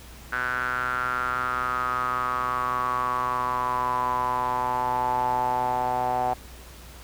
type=tone with band-pass filter sweep; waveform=sawtooth; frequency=125.2 Hz; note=B2; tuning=24 cents sharp; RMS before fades=-26 dBFS; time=0.32-6.34 s; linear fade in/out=10 ms; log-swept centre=1500 to 780 Hz; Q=8.6; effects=added 60 Hz sine -45 dBFS peak until 7.03 s + pink hiss -47 dBFS RMS until 7.03 s